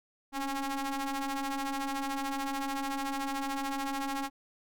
sawtooth ring-modulated tone, 272.1 Hz, C#4, 32 cents flat, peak -25 dBFS, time 0.32-4.3 s, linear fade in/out 50 ms, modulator 551 Hz, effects none

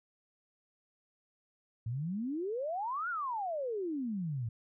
sine exponential two-way sweep, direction up then down, 107.6 to 1480 to 107.6 Hz, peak -33 dBFS, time 1.86-4.49 s, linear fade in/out 5 ms, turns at 3.09 s, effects none

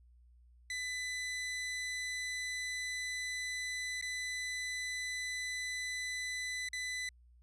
sawtooth tone with dropouts, 2000 Hz, B6, 21 cents sharp, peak -33 dBFS, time 0.7-7.09 s, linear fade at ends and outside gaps 2 ms, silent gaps 4.013-4.024 / 6.688-6.731 s, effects added 60 Hz sine -59 dBFS peak until 7.42 s + resampled to 22050 Hz

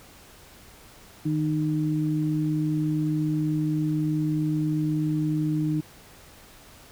sine tone pair together, 154.99 / 306.6 Hz, D#3 / D#4, -6 / -25 cents, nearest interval octave, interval 1181 cents, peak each -25 dBFS, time 1.25-5.81 s, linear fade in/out 10 ms, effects pink hiss -50 dBFS RMS until 6.91 s

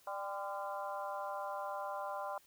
harmonic tone with a mistuned harmonic, 197.7 Hz, G3, 15 cents sharp, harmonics 3 / 4 / 5 / 6 / 7, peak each -43 / -43 / -43 / -49 / -49 dBFS, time 0.07-2.38 s, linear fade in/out 2 ms, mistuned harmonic 5, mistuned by +58 cents, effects white hiss -66 dBFS RMS until 2.46 s

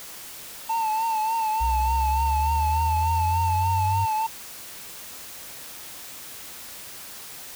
triangle tone with vibrato, 888 Hz, A5, 16 cents sharp, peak -20 dBFS, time 0.69-4.27 s, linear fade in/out 10 ms, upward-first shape triangle, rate 3.4 Hz, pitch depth 63 cents each way
sine linear sweep, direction up, 61.74 to 98 Hz, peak -23 dBFS, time 1.6-4.06 s, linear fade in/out 20 ms
effects white hiss -40 dBFS RMS until 7.55 s

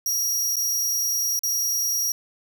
sawtooth tone with dropouts, 5690 Hz, F8, 31 cents sharp, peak -19 dBFS, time 0.06-2.12 s, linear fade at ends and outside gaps 2 ms, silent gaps 0.558-0.566 / 1.392-1.434 s, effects none

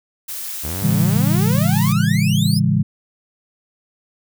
blue noise, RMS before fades -28 dBFS, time 0.28-1.93 s, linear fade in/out 10 ms
sawtooth exponential sweep, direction up, 69.5 to 5360 Hz, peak -21 dBFS, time 0.63-2.6 s, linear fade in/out 20 ms
sine chord, A major seventh, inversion none, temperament equal with one note detuned, 110 / 138.59 / 164.81 / 202.7 Hz, A2 / C#3 / E3 / G#3, 0 / 0 / 0 / -42 cents, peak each -20 / -19 / -18 / -19 dBFS, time 0.82-2.83 s, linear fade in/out 10 ms
effects none

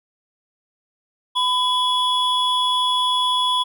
triangle tone pair together, 1003 / 3374 Hz, B5 / G#7, +26 / +27 cents, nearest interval octave + major sixth, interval 2101 cents, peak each -18 dBFS, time 1.35-3.64 s, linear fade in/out 20 ms, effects none

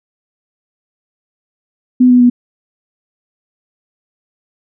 sine tone with pitch steps, 251.2 / 247.7 / 244.3 Hz, B3 / B3 / B3, +30 / +5 / -19 cents, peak -4 dBFS, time 2-2.3 s, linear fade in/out 10 ms, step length 100 ms, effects none

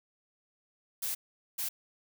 blue noise bursts at uneven times, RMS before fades -34 dBFS, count 2, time 1.02-1.15 / 1.58-1.69 s, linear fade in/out 10 ms, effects none

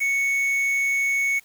triangle tone with quantisation, 2217 Hz, C#7, in tune, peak -18 dBFS, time 0-1.4 s, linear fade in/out 20 ms, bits 6, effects white hiss -56 dBFS RMS until 1.44 s

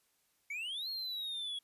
triangle exponential two-way sweep, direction up then down, 2200 to 4300 to 3326 Hz, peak -36 dBFS, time 0.5-1.59 s, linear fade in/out 5 ms, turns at 0.89 s, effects white hiss -75 dBFS RMS until 1.63 s + resampled to 32000 Hz

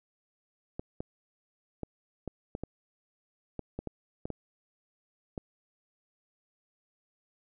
clicks, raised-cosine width 2 ms, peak -22 dBFS, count 12, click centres 0.795 / 1.005 / 1.833 / 2.277 / 2.551 / 2.636 / 3.593 / 3.79 / 3.873 / 4.255 / 4.303 / 5.378 s, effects none

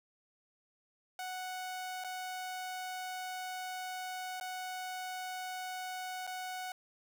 sawtooth tone with dropouts, 740 Hz, F#5, in tune, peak -35 dBFS, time 1.19-6.72 s, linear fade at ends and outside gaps 2 ms, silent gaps 2.039-2.045 / 4.4-4.41 / 6.268-6.274 s, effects none

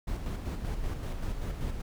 brown noise with tremolo, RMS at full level -32 dBFS, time 0.07-1.82 s, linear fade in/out 10 ms, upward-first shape square, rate 5.2 Hz, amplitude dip 40%, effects none

